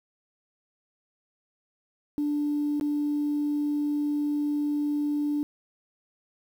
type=tone with dropouts; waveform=sine; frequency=293.7 Hz; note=D4; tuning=in tune; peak=-23 dBFS; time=2.18-5.43 s; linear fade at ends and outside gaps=0 ms; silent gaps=2.798-2.811 s; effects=tanh soft clip ceiling -20 dBFS + 9-bit